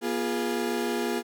35% pulse chord, F diminished, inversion second, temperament equal with one note detuned, 241.6 / 349.2 / 415.3 Hz, Cb4 / F4 / Ab4, -38 / 0 / 0 cents, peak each -29 dBFS, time 0.01-1.23 s, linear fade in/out 50 ms, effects none

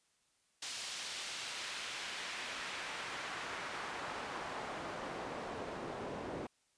pink noise with band-pass filter sweep, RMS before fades -43 dBFS, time 0.62-6.47 s, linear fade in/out 5 ms, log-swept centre 4800 to 420 Hz, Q 0.82, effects white hiss -75 dBFS RMS until 6.77 s + resampled to 22050 Hz

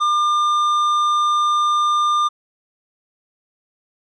sine tone with tanh clipping, 1200 Hz, D6, 37 cents sharp, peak -16 dBFS, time 0-2.29 s, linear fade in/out 20 ms, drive 9 dB, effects none

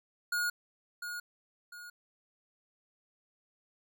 square tone with echo, 1439 Hz, F#6, 49 cents flat, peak -30 dBFS, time 0.32-0.5 s, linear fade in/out 5 ms, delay 700 ms, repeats 2, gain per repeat -8 dB, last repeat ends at 1.9 s, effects none

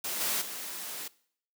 white noise with level steps, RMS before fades -34 / -30 / -39 dBFS, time 0.04-1.08 s, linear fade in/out 5 ms, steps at 0.2 / 0.41 s, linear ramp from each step 10 ms, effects noise-tail reverb RT60 0.6 s tail -21 dB re dry + high-pass 200 Hz 12 dB/octave

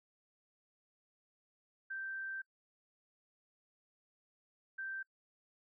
sine tone bursts at uneven times, 1564 Hz, G6, 4 cents flat, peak -39 dBFS, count 2, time 1.9-2.42 / 4.78-5.03 s, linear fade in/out 10 ms, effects noise-tail reverb RT60 0.1 s tail -26 dB re dry

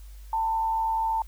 sine tone with frequency modulation, 894 Hz, A5, 27 cents sharp, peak -23 dBFS, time 0.33-1.22 s, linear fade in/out 2 ms, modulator 88.6 Hz, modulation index 0.35, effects added 50 Hz sine -41 dBFS peak until 1.27 s + white hiss -58 dBFS RMS until 1.27 s

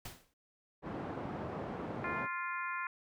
pink noise with exponential decay, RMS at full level -42 dBFS, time 0.05-0.34 s, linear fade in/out 5 ms, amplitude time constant 62 ms
pink band-pass noise, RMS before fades -41 dBFS, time 0.82-2.28 s, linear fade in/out 50 ms, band 140 to 1000 Hz, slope 12 dB/octave
harmonic tone, 349.2 Hz, F4, in tune, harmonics 3 / 4 / 5 / 6 / 7, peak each -39 / -41 / -43 / -45 / -46 dBFS, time 2.04-2.87 s, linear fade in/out 2 ms
effects none

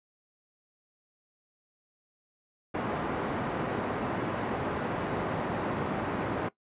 pink band-pass noise, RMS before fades -32 dBFS, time 2.74-6.49 s, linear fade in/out 10 ms, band 150 to 1300 Hz, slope 12 dB/octave, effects noise-tail reverb RT60 0.1 s tail -18 dB re dry + resampled to 8000 Hz

